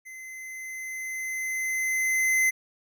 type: tone with level ramp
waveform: square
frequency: 2054 Hz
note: C7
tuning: 33 cents flat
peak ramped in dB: -41 to -20 dBFS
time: 0.05-2.51 s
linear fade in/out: 20 ms
effects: none